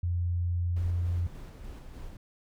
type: tone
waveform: sine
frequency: 87.31 Hz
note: F2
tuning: in tune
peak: -26 dBFS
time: 0.03-1.27 s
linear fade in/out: 5 ms
type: noise with tremolo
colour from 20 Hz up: brown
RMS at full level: -42 dBFS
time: 0.76-2.17 s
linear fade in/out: 5 ms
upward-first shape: square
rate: 3.4 Hz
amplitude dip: 25%
effects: none